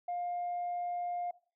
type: tone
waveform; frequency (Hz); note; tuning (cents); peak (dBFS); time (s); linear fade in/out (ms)
sine; 706; F5; +19; -32; 0.08-1.31; 5
effects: noise-tail reverb RT60 0.4 s tail -20 dB re dry + tanh soft clip ceiling -30 dBFS